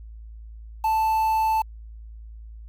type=tone with quantisation; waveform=triangle; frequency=880 Hz; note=A5; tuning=in tune; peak=-17 dBFS; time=0.84-1.62 s; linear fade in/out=5 ms; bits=7; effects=added 55 Hz sine -38 dBFS peak until 2.68 s